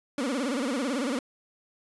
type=tone with vibrato; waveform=30% pulse; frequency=261.6 Hz; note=C4; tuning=in tune; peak=-24 dBFS; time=0.18-1.19 s; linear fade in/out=2 ms; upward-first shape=sine; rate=18 Hz; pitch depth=200 cents each way; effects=resampled to 24000 Hz + 10-bit